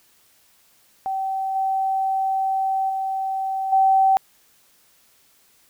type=tone with level steps; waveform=sine; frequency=770 Hz; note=G5; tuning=31 cents flat; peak=-22 / -19 / -22 / -13 dBFS; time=1.06-4.17 s; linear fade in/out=0 ms; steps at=1.55 / 2.89 / 3.72 s; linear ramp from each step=10 ms; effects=white hiss -58 dBFS RMS until 5.69 s